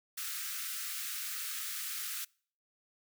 white high-pass noise, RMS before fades -39 dBFS, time 0.17-2.25 s, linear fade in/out 10 ms, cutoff 1200 Hz, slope 96 dB/octave, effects noise-tail reverb RT60 0.5 s tail -26 dB re dry

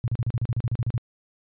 sine tone bursts, 118.3 Hz, A#2, 26 cents sharp, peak -21 dBFS, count 13, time 0.04-0.979 s, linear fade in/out 0 ms, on 39 ms, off 36 ms, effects resampled to 8000 Hz

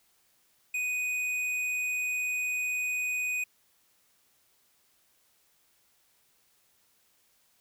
sine tone with tanh clipping, 2489 Hz, D#7, in tune, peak -30 dBFS, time 0.74-3.44 s, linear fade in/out 5 ms, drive 11 dB, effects white hiss -68 dBFS RMS until 7.6 s

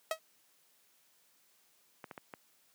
sawtooth tone with exponential decay, 640 Hz, D#5, 49 cents sharp, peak -24 dBFS, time 0.11-0.19 s, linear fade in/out 2 ms, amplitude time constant 17 ms
clicks, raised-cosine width 0.5 ms, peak -29 dBFS, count 4, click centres 2.042 / 2.112 / 2.178 / 2.338 s
effects white hiss -69 dBFS RMS until 2.74 s + high-pass 150 Hz 12 dB/octave

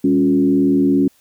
sine tone with frequency modulation, 277.2 Hz, C#4, in tune, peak -11 dBFS, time 0.04-1.08 s, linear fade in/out 5 ms, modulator 77.9 Hz, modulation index 0.87, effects white hiss -56 dBFS RMS until 1.2 s

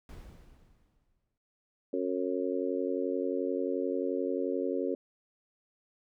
brown noise with exponential decay, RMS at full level -43 dBFS, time 0.09-1.38 s, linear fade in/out 1 ms, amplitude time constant 280 ms
harmonic tone, 91.4 Hz, F#2, 21 cents flat, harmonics 3 / 4 / 5 / 6, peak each -34 / -34 / -34 / -36 dBFS, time 1.93-4.95 s, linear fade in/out 5 ms
effects none

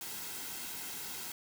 white noise with comb filter, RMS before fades -42 dBFS, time 0.01-1.32 s, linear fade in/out 2 ms, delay 1.7 ms, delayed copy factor -0.5, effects none

